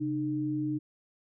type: tone pair together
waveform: sine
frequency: 135.11 / 303.9 Hz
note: C#3 / D#4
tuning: -44 / -41 cents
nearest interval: octave + major second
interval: 1403 cents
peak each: -35 / -29 dBFS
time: 0-0.79 s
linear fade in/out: 20 ms
effects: none